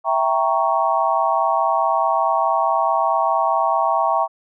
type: chord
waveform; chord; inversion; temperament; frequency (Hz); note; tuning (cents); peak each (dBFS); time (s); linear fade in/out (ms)
sine; E diminished seventh; none; equal; 659.3 / 784 / 932.3 / 1108.7; E5 / G5 / Bb5 / Db6; 0 / 0 / 0 / 0; -21; 0.04-4.28; 50
effects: none